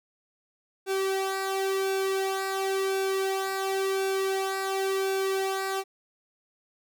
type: tone with flanger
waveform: sawtooth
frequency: 385.8 Hz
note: G4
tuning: 28 cents flat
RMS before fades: -28 dBFS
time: 0.86-5.84 s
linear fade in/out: 50 ms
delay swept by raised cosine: 0.98 to 2.28 ms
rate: 0.94 Hz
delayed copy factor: -0.65
effects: none